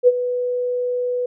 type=tone with ADSR envelope; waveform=sine; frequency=493.9 Hz; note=B4; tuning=in tune; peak=-6 dBFS; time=0.03-1.26 s; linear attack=45 ms; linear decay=37 ms; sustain=-13 dB; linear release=5 ms; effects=none